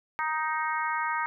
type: harmonic tone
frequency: 312 Hz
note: D#4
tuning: 5 cents sharp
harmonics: 3 / 4 / 5 / 6 / 7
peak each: -30 / -32 / -34 / -36 / -37 dBFS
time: 0.19-1.26 s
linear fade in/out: 0 ms
effects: none